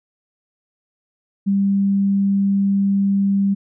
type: tone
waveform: sine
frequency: 197.7 Hz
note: G3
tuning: 15 cents sharp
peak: -14 dBFS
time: 1.46-3.55 s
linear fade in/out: 20 ms
effects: none